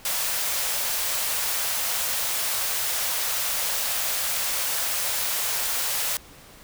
white high-pass noise, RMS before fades -26 dBFS, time 0.05-6.17 s, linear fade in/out 2 ms, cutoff 470 Hz, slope 48 dB/octave, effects pink hiss -48 dBFS RMS until 6.63 s

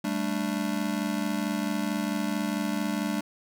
square chord, G suspended second, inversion none, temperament just, 196 / 220.5 / 294 Hz, G3 / A3 / D4, 0 / +4 / +2 cents, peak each -32 dBFS, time 0.04-3.21 s, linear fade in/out 5 ms, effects none

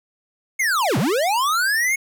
square linear two-way sweep, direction down then up, 2206 to 107.9 to 2206 Hz, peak -18 dBFS, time 0.59-1.96 s, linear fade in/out 10 ms, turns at 0.98 s, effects none

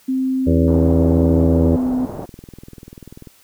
sine tone with pitch glide, 261.6 to 253.9 Hz, C4 to B3, 0 to +48 cents, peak -16 dBFS, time 0.08-2.06 s, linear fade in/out 10 ms, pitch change -52 cents, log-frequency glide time 1.38-1.79 s
harmonic tone, 81.7 Hz, E2, 15 cents flat, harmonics 1 / 2 / 4 / 5 / 6 / 7, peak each -16 / -19 / -22 / -23 / -24 / -24 dBFS, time 0.46-1.77 s, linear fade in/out 20 ms
white low-pass noise, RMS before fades -30 dBFS, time 0.67-2.26 s, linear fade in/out 10 ms, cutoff 760 Hz, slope 24 dB/octave
click train, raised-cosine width 3 ms, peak -24 dBFS, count 29, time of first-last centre 1.9-3.273 s, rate 20.4 Hz
effects white hiss -52 dBFS RMS until 3.43 s

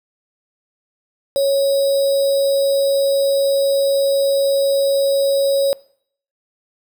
sine tone with sample-and-hold, 552 Hz, C#5, 7 cents flat, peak -13 dBFS, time 1.36-5.73 s, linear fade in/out 0 ms, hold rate 4410 Hz, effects noise-tail reverb RT60 0.6 s tail -22 dB re dry

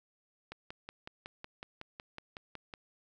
click train, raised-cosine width 0.3 ms, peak -27 dBFS, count 13, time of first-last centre 0.52-2.738 s, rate 5.41 Hz, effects none

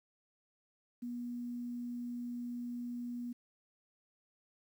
sine tone with quantisation, 241.6 Hz, B3, 38 cents flat, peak -38 dBFS, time 1.02-3.33 s, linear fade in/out 10 ms, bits 11, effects none

